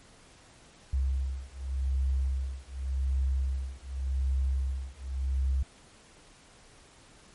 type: beating tone pair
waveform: sine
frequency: 66 / 66.87 Hz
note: C2 / C2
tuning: +16 / +38 cents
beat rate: 0.87 Hz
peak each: -30 / -30 dBFS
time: 0.93-5.63 s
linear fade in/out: 5 ms
effects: pink hiss -56 dBFS RMS until 7.34 s + MP3 48 kbps